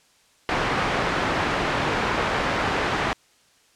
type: low-pass noise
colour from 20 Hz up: white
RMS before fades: -24 dBFS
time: 0.49-3.13 s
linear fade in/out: 0 ms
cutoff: 1600 Hz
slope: 12 dB/octave
effects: white hiss -59 dBFS RMS until 3.75 s + low-pass 8000 Hz 12 dB/octave